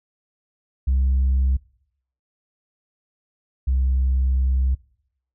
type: tone pair in turn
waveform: sine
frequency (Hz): 65.8 / 65.12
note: C2 / C2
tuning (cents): +10 / -8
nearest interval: unison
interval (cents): 18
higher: first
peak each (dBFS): -14 / -15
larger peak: first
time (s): 0.87-1.57 / 3.67-4.75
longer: second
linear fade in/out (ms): 10
effects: noise-tail reverb RT60 0.7 s tail -24 dB re dry + tanh soft clip ceiling -14 dBFS